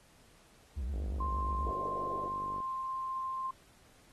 triangle tone with vibrato, 64.9 Hz, C2, 13 cents flat, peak -31 dBFS, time 0.76-1.72 s, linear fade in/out 20 ms, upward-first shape triangle, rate 8.4 Hz, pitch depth 240 cents each way
click train, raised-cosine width 2 ms, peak -34 dBFS, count 83, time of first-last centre 0.94-2.603 s, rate 49.3 Hz
sine tone, 1051 Hz, C6, 7 cents sharp, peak -34 dBFS, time 1.2-3.51 s, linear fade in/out 5 ms
pink band-pass noise, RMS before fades -43 dBFS, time 1.66-2.29 s, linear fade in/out 10 ms, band 340 to 670 Hz, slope 48 dB/octave
effects pink hiss -63 dBFS RMS until 4.12 s + AAC 32 kbps

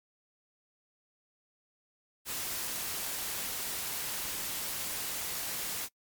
white noise, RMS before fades -36 dBFS, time 2.25-5.89 s, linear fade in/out 50 ms, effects noise-tail reverb RT60 0.1 s tail -24 dB re dry + MP3 96 kbps

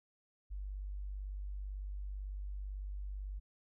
sine tone, 49 Hz, G1, in tune, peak -39 dBFS, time 0.5-3.4 s, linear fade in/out 20 ms, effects none

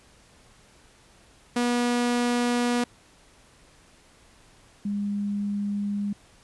sawtooth / sine tone pair in turn, 242 / 203.5 Hz, B3 / G#3, -35 / -35 cents, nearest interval minor third, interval 300 cents, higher first, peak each -18 / -25 dBFS, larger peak first, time 1.56-2.84 / 4.85-6.13 s, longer neither, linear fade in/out 5 ms, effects pink hiss -56 dBFS RMS until 6.43 s + resampled to 24000 Hz

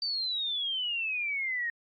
sine exponential sweep, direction down, 4644 to 1846 Hz, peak -29 dBFS, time 0.02-1.7 s, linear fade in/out 2 ms, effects AAC 48 kbps

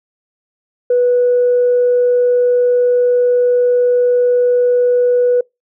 sine tone, 491 Hz, B4, 10 cents flat, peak -8 dBFS, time 0.9-5.41 s, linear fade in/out 5 ms, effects noise-tail reverb RT60 0.2 s tail -26 dB re dry + tanh soft clip ceiling -5 dBFS

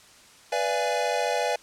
square chord, B diminished seventh, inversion none, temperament equal with one note detuned, 493.9 / 587.3 / 682.1 / 830.6 Hz, B4 / D5 / F5 / Ab5, 0 / 0 / -41 / 0 cents, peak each -30 dBFS, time 0.52-1.56 s, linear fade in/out 5 ms, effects white hiss -52 dBFS RMS until 1.62 s + low-pass 8000 Hz 12 dB/octave

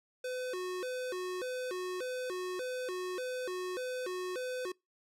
square tone with vibrato, 430 Hz, A4, 40 cents flat, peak -36 dBFS, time 0.24-4.72 s, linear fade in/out 5 ms, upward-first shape square, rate 1.7 Hz, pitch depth 280 cents each way, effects noise-tail reverb RT60 0.2 s tail -24 dB re dry + low-pass 11000 Hz 12 dB/octave

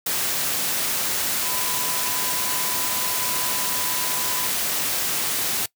sine tone in noise, 1000 Hz, B5, 21 cents sharp, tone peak -34 dBFS, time 1.42-4.47 s, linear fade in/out 5 ms, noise white, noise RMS -24 dBFS, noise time 0.06-5.66 s, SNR -13 dB, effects noise-tail reverb RT60 0.1 s tail -21 dB re dry + high-pass 100 Hz 12 dB/octave

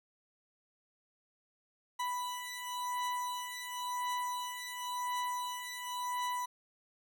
40% pulse beating tone pair, 987.8 / 988.74 Hz, B5 / B5, 0 / +2 cents, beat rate 0.94 Hz, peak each -39 / -37 dBFS, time 1.99-6.46 s, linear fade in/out 10 ms, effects none

